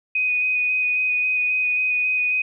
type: tone with vibrato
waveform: sine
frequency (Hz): 2494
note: D#7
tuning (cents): +3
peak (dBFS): -18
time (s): 0.15-2.42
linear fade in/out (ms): 5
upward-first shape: square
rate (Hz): 3.7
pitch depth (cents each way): 10
effects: none